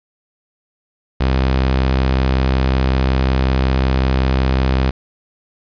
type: tone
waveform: sawtooth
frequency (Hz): 65.41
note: C2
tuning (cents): 0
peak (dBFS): -9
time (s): 1.2-4.91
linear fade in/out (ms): 10
effects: resampled to 11025 Hz + 7-bit